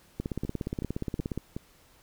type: two click trains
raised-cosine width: 3 ms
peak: -21 / -18 dBFS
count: 4 / 21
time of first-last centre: 0.45-1.565 / 0.2-1.376 s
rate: 2.69 / 17 Hz
effects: pink hiss -60 dBFS RMS until 2.02 s